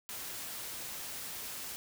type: noise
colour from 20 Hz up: white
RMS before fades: -42 dBFS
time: 0.09-1.76 s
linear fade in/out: 0 ms
effects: none